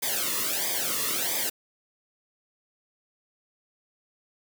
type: noise with flanger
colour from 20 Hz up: white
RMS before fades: -28 dBFS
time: 0.02-1.5 s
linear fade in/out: 10 ms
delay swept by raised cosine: 0.71 to 1.32 ms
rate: 1.5 Hz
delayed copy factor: -0.9
effects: none